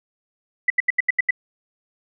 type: tone bursts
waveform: sine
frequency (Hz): 1991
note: B6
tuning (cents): +14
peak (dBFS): -13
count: 7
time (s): 0.68-1.308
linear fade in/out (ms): 5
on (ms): 22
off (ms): 79
effects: none